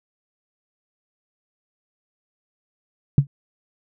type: tone with exponential decay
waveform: sine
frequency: 139.8 Hz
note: C#3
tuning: 15 cents sharp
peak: -5 dBFS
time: 3.18-3.27 s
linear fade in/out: 2 ms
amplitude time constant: 18 ms
effects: none